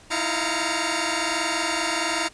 10% pulse tone cluster, 316.2 / 337.5 / 700 / 924 / 2248 Hz, D#4 / E4 / F5 / A#5 / C#7, +28 / +41 / +4 / -16 / +24 cents, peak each -21 dBFS, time 0.1-2.29 s, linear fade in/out 20 ms, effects pink hiss -50 dBFS RMS until 2.33 s + resampled to 22050 Hz

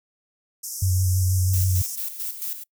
pink band-pass noise, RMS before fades -33 dBFS, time 0.63-1.96 s, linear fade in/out 10 ms, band 5300 to 15000 Hz, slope 96 dB/octave
sine tone with vibrato, 92.5 Hz, F#2, in tune, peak -18 dBFS, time 0.82-1.82 s, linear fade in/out 5 ms, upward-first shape sine, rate 6.2 Hz, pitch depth 30 cents each way
violet noise with tremolo, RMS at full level -29 dBFS, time 1.53-2.64 s, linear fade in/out 10 ms, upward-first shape square, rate 4.5 Hz, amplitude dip 60%
effects noise-tail reverb RT60 0.1 s tail -24 dB re dry

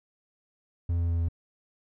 triangle tone with pitch steps, 85.6 / 85.01 / 84.42 / 83.84 Hz, F2 / F2 / E2 / E2, -34 / -46 / +42 / +30 cents, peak -22 dBFS, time 0.89-1.286 s, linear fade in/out 5 ms, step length 99 ms, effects none

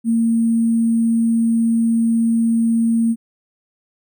sine tone with sample-and-hold, 229.1 Hz, A#3, 30 cents flat, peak -13 dBFS, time 0.04-3.16 s, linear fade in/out 50 ms, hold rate 8820 Hz, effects none

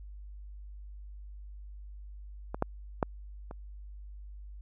clicks, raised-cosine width 1 ms, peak -21 / -13 / -12 / -28 dBFS, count 4, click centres 2.545 / 2.624 / 3.028 / 3.511 s, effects added 50 Hz sine -43 dBFS peak until 4.61 s

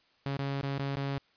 sawtooth tone with dropouts, 138.59 Hz, C#3, in tune, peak -27 dBFS, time 0.26-1.18 s, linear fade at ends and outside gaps 0 ms, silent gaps 0.37-0.39 / 0.611-0.632 / 0.782-0.795 / 0.956-0.97 s, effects white hiss -67 dBFS RMS until 1.36 s + resampled to 11025 Hz

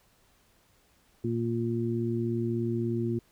harmonic tone, 116.54 Hz, A#2, in tune, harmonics 1 / 2 / 3, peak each -31 / -31 / -31 dBFS, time 1.24-3.19 s, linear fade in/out 5 ms, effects pink hiss -65 dBFS RMS until 3.31 s

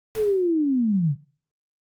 sine linear sweep, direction down, 447.8 to 130 Hz, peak -18 dBFS, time 0.15-1.16 s, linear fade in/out 50 ms
pink noise with exponential decay, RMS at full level -36 dBFS, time 0.15-0.57 s, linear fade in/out 1 ms, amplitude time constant 91 ms
effects noise-tail reverb RT60 0.4 s tail -19 dB re dry + Opus 48 kbps

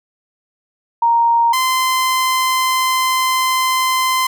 sine / sawtooth tone pair in turn, 932.3 / 1034.5 Hz, A#5 / C6, 0 / -20 cents, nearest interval major second, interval 180 cents, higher second, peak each -10 dBFS, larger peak neither, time 1.02-1.53 / 1.53-4.27 s, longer second, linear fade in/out 5 ms, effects none

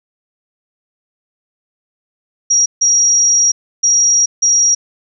sine tone bursts at uneven times, 5690 Hz, F8, 31 cents sharp, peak -8 dBFS, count 4, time 2.5-2.66 / 2.81-3.52 / 3.83-4.26 / 4.42-4.75 s, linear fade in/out 10 ms, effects none

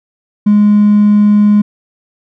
triangle tone with hard clipping, 207.7 Hz, G#3, in tune, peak -5 dBFS, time 0.46-1.62 s, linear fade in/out 10 ms, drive 4 dB, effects none

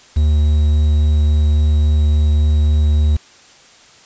triangle tone with quantisation, 75.3 Hz, D2, 44 cents sharp, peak -8 dBFS, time 0.16-3.17 s, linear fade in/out 10 ms, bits 6, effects white hiss -45 dBFS RMS until 4.05 s + resampled to 16000 Hz

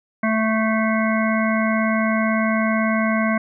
harmonic tone with a mistuned harmonic, 220.5 Hz, A3, 4 cents sharp, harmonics 1 / 3 / 5 / 7 / 9 / 10, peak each -19 / -24 / -26 / -27 / -29 / -29 dBFS, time 0.23-3.38 s, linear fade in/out 5 ms, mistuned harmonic 10, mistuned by -29 cents, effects none

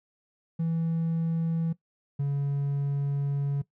triangle tone pair in turn, 164.7 / 141.06 Hz, E3 / C#3, -1 / +31 cents, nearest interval minor third, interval 268 cents, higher first, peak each -22 dBFS, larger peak neither, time 0.59-1.73 / 2.19-3.62 s, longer second, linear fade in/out 10 ms, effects noise-tail reverb RT60 0.1 s tail -19 dB re dry + tanh soft clip ceiling -19 dBFS

